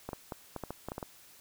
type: clicks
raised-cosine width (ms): 1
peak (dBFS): -23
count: 10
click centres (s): 0.09 / 0.132 / 0.322 / 0.563 / 0.637 / 0.706 / 0.886 / 0.919 / 0.981 / 1.028
effects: white hiss -57 dBFS RMS until 1.4 s